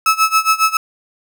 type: tone with tremolo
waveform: 35% pulse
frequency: 1300 Hz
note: E6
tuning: 24 cents flat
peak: -7 dBFS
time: 0.06-0.77 s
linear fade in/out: 2 ms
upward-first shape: sine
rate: 7.3 Hz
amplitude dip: 90%
effects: none